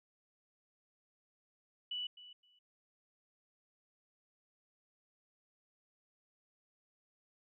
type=tone with echo; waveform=sine; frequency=2960 Hz; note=F#7; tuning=in tune; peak=-37 dBFS; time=1.91-2.07 s; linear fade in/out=5 ms; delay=260 ms; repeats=2; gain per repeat=-15 dB; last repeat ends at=2.59 s; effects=none